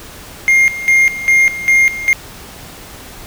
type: tone with tremolo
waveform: triangle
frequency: 2122 Hz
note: C7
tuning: 24 cents sharp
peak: -5 dBFS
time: 0.48-2.13 s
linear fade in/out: 0 ms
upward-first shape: square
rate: 2.5 Hz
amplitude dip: 80%
effects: pink hiss -34 dBFS RMS until 3.26 s